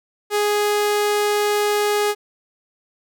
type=tone; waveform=sawtooth; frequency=415.3 Hz; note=G#4; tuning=in tune; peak=-13 dBFS; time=0.3-2.15 s; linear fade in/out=50 ms; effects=none